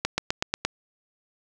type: accelerating click train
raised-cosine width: 0.2 ms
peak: -6 dBFS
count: 6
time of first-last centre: 0.05-0.65 s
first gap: 130 ms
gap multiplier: 0.96
effects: none